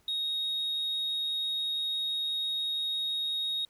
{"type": "tone", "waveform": "sine", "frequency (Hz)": 3751, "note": "A#7", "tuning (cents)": 10, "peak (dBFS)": -27, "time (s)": [0.08, 3.65], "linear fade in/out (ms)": 2, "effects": ["tanh soft clip ceiling -27 dBFS", "pink hiss -67 dBFS RMS until 3.69 s"]}